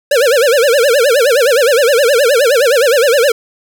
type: tone with vibrato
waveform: square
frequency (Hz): 517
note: C5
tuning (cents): -21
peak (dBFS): -8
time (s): 0.11-3.32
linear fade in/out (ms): 5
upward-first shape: sine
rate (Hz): 9.6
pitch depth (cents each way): 240
effects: none